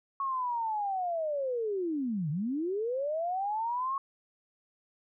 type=linear two-way sweep; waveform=sine; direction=down then up; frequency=1107 to 140 to 1107 Hz; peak=-29 dBFS; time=0.2-3.98 s; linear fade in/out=2 ms; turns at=2.3 s; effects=none